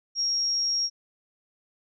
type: tone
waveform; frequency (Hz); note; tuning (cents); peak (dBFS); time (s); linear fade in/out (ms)
sine; 5588; F8; 0; -23; 0.15-0.9; 50
effects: none